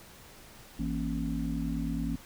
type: harmonic tone with a mistuned harmonic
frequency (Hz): 55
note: A1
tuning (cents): 0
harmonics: 1 / 3 / 4 / 5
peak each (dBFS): -35 / -35 / -35 / -35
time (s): 0.79-2.16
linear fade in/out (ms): 5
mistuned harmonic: 4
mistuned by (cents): +110
effects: pink hiss -52 dBFS RMS until 2.25 s